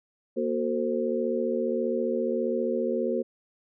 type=tone cluster; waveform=sine; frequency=237.1 / 368.5 / 450.1 / 525 Hz; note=A#3 / F#4 / A4 / C5; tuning=+30 / -7 / +39 / +6 cents; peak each=-30 dBFS; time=0.36-3.23 s; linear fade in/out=20 ms; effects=none